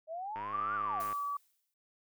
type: exponential two-way sweep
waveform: sine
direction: up then down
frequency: 618 to 1474 to 618 Hz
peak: -37 dBFS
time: 0.07-1.04 s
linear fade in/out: 50 ms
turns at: 0.75 s
type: click train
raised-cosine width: 0.5 ms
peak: -30 dBFS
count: 80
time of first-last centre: 0.36-1.127 s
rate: 103 Hz
type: tone with pitch glide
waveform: sine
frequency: 1174.7 to 1145.9 Hz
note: D6 to D6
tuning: 0 to -43 cents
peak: -33 dBFS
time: 0.53-1.37 s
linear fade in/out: 5 ms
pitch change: -43 cents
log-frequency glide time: 0.73-1.24 s
type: noise with exponential decay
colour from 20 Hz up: blue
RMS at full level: -46 dBFS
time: 1-1.74 s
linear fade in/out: 2 ms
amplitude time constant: 160 ms
effects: none